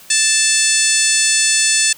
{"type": "harmonic tone", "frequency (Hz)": 880, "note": "A5", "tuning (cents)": 0, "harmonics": [2, 3, 4, 5, 6, 7, 8, 9, 10], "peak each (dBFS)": [-22, -20, -23, -21, -22, -21, -21, -19, -19], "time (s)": [0.1, 1.93], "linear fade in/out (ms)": 5, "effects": ["white hiss -42 dBFS RMS until 1.97 s"]}